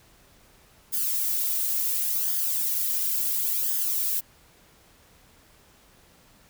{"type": "noise with flanger", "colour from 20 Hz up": "violet", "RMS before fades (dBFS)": -26, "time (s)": [0.92, 4.21], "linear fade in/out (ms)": 20, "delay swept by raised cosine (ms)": [0.6, 2.5], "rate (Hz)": 0.71, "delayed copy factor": 0.65, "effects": ["pink hiss -57 dBFS RMS until 6.49 s"]}